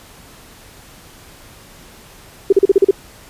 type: tone bursts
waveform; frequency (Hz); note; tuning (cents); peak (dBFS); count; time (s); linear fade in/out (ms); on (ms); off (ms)
sine; 392; G4; 0; -5; 7; 2.5-2.91; 5; 26; 38
effects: pink hiss -42 dBFS RMS until 3.29 s + resampled to 32000 Hz